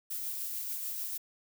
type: noise with tremolo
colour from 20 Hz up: violet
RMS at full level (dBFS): -36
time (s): 0.1-1.18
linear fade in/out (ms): 10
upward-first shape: sine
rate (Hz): 6.8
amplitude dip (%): 25
effects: none